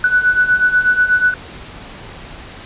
sine beating tone pair, 1479 / 1487.2 Hz, F#6 / F#6, -1 / +8 cents, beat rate 8.2 Hz, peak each -16 / -12 dBFS, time 0.04-1.34 s, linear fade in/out 2 ms, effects pink hiss -34 dBFS RMS until 2.65 s + resampled to 8000 Hz

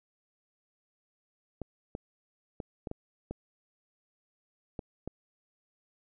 clicks, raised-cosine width 2 ms, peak -23 dBFS, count 8, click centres 1.617 / 1.951 / 2.602 / 2.872 / 2.914 / 3.31 / 4.792 / 5.076 s, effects none

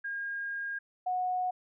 sine tone pair in turn, 1621 / 732.2 Hz, G#6 / F#5, -42 / -18 cents, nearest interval octave + major second, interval 1376 cents, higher first, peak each -33 / -28 dBFS, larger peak second, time 0.04-0.79 / 1.06-1.51 s, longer first, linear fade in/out 10 ms, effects none

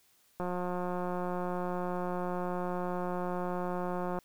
click train, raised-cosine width 1 ms, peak -22 dBFS, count 679, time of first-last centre 0.4-4.188 s, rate 179 Hz, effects white hiss -67 dBFS RMS until 4.24 s

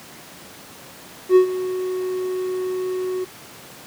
triangle tone with ADSR envelope, 369.5 Hz, F#4, 2 cents flat, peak -5 dBFS, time 1.29-3.25 s, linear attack 68 ms, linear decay 100 ms, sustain -15 dB, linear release 15 ms, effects pink hiss -41 dBFS RMS until 3.86 s + high-pass 150 Hz 12 dB/octave

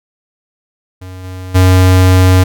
square tone with level steps, 92.5 Hz, F#2, in tune, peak -27 / -24 / -5 dBFS, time 1.01-2.44 s, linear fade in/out 10 ms, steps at 1.23 / 1.54 s, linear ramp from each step 20 ms, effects none

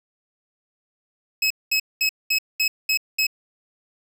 25% pulse tone bursts, 2569 Hz, E7, 45 cents flat, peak -14 dBFS, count 7, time 1.42-3.268 s, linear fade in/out 5 ms, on 84 ms, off 210 ms, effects none

